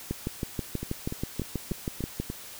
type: two click trains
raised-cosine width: 3 ms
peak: -20 / -16 dBFS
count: 6 / 14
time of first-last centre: 0.83-2.301 / 0.11-2.2 s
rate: 3.4 / 6.22 Hz
effects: white hiss -44 dBFS RMS until 2.59 s